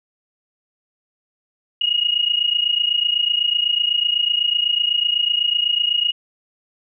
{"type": "tone pair together", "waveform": "sine", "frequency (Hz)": [2866, 2894], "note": ["F7", "F#7"], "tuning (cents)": [44, -39], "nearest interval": "unison", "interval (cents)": 17, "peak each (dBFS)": -19, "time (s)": [1.81, 6.12], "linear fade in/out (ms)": 5, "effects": []}